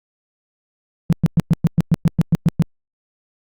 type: tone bursts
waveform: sine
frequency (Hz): 164.81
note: E3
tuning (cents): 0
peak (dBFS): -8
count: 12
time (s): 1.1-2.622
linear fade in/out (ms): 0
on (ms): 26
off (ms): 110
effects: tanh soft clip ceiling -5 dBFS + Opus 48 kbps